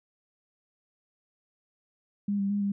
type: tone with pitch steps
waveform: sine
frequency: 202.8 / 197.9 / 203.6 / 200.2 Hz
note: G#3 / G3 / G#3 / G3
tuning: -41 / +17 / -34 / +37 cents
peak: -25 dBFS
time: 2.28-2.72 s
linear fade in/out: 5 ms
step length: 110 ms
effects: none